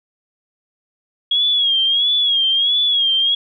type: tone with vibrato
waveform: sine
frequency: 3301 Hz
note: G#7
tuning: 11 cents flat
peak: -13 dBFS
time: 1.31-3.35 s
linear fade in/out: 5 ms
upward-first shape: sine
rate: 1.5 Hz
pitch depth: 81 cents each way
effects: none